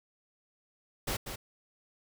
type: noise with echo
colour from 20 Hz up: pink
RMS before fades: -33 dBFS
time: 1.07-1.17 s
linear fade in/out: 10 ms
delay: 190 ms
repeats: 1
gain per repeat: -7 dB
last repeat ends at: 1.36 s
effects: none